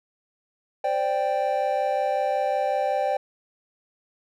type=chord; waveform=triangle; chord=C suspended second; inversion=none; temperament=just; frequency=523.3 / 588.7 / 784.9 Hz; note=C5 / D5 / G5; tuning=0 / +4 / +2 cents; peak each=-26 / -24 / -23 dBFS; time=0.84-3.17 s; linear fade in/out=5 ms; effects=none